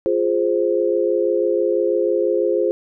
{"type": "chord", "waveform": "sine", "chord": "F minor", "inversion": "none", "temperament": "equal", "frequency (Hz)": [349.2, 415.3, 523.3], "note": ["F4", "Ab4", "C5"], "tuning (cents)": [0, 0, 0], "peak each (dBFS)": -20, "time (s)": [0.06, 2.71], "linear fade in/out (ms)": 0, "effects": []}